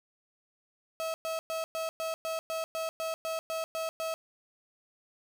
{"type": "tone bursts", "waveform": "35% pulse", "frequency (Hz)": 647, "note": "E5", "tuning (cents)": -32, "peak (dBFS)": -30, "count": 13, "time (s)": [1, 4.14], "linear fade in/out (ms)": 0, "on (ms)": 140, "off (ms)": 110, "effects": []}